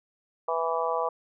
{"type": "harmonic tone", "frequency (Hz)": 164.81, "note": "E3", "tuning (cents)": 0, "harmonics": [3, 4, 5, 6, 7], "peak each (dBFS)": [-30, -31, -33, -31, -32], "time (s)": [0.48, 1.09], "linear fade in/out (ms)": 5, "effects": []}